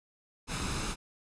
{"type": "noise with comb filter", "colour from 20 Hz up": "pink", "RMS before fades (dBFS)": -34, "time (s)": [0.47, 0.96], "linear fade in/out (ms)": 50, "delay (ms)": 0.78, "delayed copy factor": 0.5, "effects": ["resampled to 22050 Hz"]}